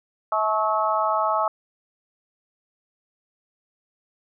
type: harmonic tone with a mistuned harmonic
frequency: 215.2 Hz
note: A3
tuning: 38 cents flat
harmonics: 3 / 4 / 5 / 6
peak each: -25 / -25 / -25 / -25 dBFS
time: 0.32-1.48 s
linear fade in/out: 2 ms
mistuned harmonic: 5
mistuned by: +37 cents
effects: none